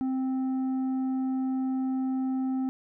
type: tone with tanh clipping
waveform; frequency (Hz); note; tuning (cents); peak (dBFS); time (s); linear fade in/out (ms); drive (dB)
sine; 261.6; C4; 0; -27; 0.01-2.69; 0; 6
effects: none